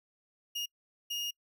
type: tone bursts at uneven times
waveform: 35% pulse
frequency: 2850 Hz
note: F7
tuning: 34 cents sharp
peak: -32 dBFS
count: 2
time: 0.55-0.66 / 1.1-1.31 s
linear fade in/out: 10 ms
effects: noise-tail reverb RT60 0.1 s tail -26 dB re dry